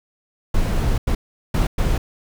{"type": "noise bursts at uneven times", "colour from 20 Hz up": "brown", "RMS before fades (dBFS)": -18, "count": 4, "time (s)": [[0.54, 0.98], [1.07, 1.15], [1.54, 1.67], [1.78, 1.98]], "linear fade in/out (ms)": 5, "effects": []}